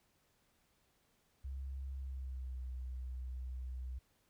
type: tone with pitch glide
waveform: sine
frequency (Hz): 67 to 63.24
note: C2 to B1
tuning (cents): +42 to +42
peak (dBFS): -40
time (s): 1.44-3.99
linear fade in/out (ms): 10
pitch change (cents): -100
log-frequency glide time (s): 1.95-2.61
effects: pink hiss -75 dBFS RMS until 4.29 s